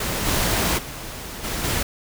pink noise with level steps, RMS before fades -25 / -21 / -34 / -27 / -23 dBFS, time 0-1.83 s, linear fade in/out 5 ms, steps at 0.25 / 0.77 / 1.43 / 1.63 s, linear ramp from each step 20 ms, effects none

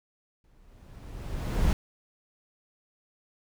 brown noise with exponential growth, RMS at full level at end -22 dBFS, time 0.44-1.73 s, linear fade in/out 1 ms, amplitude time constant 280 ms, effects none

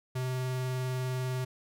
square tone with vibrato, 128.2 Hz, C3, 35 cents flat, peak -31 dBFS, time 0.15-1.45 s, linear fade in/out 10 ms, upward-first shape sine, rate 20 Hz, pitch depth 17 cents each way, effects none

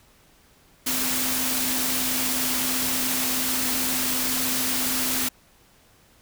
sine tone in noise, 256.3 Hz, C4, 36 cents flat, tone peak -32 dBFS, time 0.86-5.29 s, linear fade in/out 10 ms, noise white, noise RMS -25 dBFS, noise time 0.86-5.29 s, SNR -10 dB, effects pink hiss -57 dBFS RMS until 6.21 s

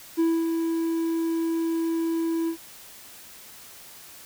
triangle tone with ADSR envelope, 329.6 Hz, E4, in tune, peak -16 dBFS, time 0.17-2.57 s, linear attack 27 ms, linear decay 240 ms, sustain -5 dB, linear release 88 ms, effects white hiss -46 dBFS RMS until 4.25 s

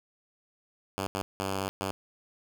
5% pulse tone bursts at uneven times, 96.6 Hz, G2, 25 cents flat, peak -19 dBFS, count 4, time 0.98-1.07 / 1.15-1.22 / 1.4-1.69 / 1.81-1.91 s, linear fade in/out 0 ms, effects none

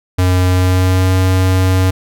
square tone with pitch glide, 91.4 to 93.21 Hz, F#2 to F#2, -21 to +13 cents, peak -10 dBFS, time 0.18-1.91 s, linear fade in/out 10 ms, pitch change +34 cents, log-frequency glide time 0.48-1.13 s, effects none

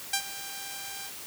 5% pulse tone with ADSR envelope, 791 Hz, G5, 15 cents sharp, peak -11 dBFS, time 0.13-1.13 s, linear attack 6 ms, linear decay 76 ms, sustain -16 dB, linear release 79 ms, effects white hiss -42 dBFS RMS until 1.26 s + high-pass 60 Hz 12 dB/octave

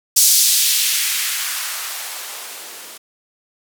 violet noise with band-pass filter sweep, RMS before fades -19 dBFS, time 0.16-2.98 s, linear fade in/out 10 ms, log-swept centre 6000 to 290 Hz, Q 1.1, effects none

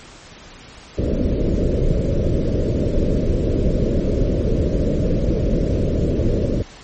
pink low-pass noise, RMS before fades -18 dBFS, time 0.97-6.63 s, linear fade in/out 20 ms, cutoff 610 Hz, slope 96 dB/octave, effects pink hiss -41 dBFS RMS until 6.83 s + MP3 32 kbps

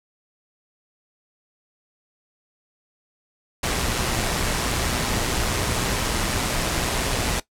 pink noise with amplitude modulation, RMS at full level -22 dBFS, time 3.63-7.4 s, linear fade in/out 5 ms, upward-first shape sine, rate 122 Hz, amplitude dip 35%, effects noise-tail reverb RT60 0.1 s tail -17 dB re dry + low-pass 11000 Hz 12 dB/octave

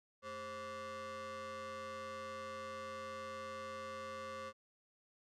40% pulse ring-modulated tone, 311.1 Hz, D#4, in tune, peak -40 dBFS, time 0.22-4.53 s, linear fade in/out 50 ms, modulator 842 Hz, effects low-pass 7000 Hz 12 dB/octave

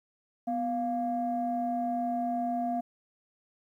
sine tone pair together, 247.1 / 699 Hz, B3 / F5, +1 / +1 cents, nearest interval octave + tritone, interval 1800 cents, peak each -31 / -29 dBFS, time 0.47-2.81 s, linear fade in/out 10 ms, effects tanh soft clip ceiling -21 dBFS + 11-bit

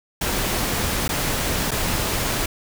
pink noise with dropouts, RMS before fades -23 dBFS, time 0.21-2.46 s, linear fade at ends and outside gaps 5 ms, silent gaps 1.08-1.09 / 1.709-1.715 s, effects none

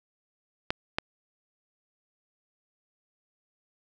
clicks, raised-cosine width 0.3 ms, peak -10 dBFS, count 2, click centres 0.705 / 0.985 s, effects none

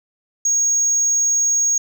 sine tone, 6580 Hz, G#8, 17 cents flat, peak -12 dBFS, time 0.45-1.78 s, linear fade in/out 5 ms, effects tanh soft clip ceiling -13 dBFS

